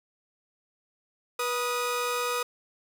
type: tone pair together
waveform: sawtooth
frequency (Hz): 486.8 / 1244.5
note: B4 / D#6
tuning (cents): -25 / 0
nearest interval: octave + major third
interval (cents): 1625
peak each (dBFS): -26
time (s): 1.39-2.43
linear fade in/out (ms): 5
effects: none